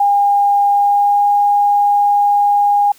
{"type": "tone with pitch glide", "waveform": "sine", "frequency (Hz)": [810, 816.6], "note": ["G#5", "G#5"], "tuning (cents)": [-43, -29], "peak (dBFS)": -9, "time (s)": [0, 2.92], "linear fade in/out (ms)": 5, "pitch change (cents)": 14, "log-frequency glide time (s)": [0.71, 1.27], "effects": ["white hiss -47 dBFS RMS until 2.98 s"]}